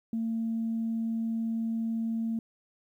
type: tone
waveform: sine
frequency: 226.5 Hz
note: A#3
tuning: 50 cents flat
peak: -27 dBFS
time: 0.13-2.39 s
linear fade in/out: 2 ms
effects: tanh soft clip ceiling -23 dBFS + 11-bit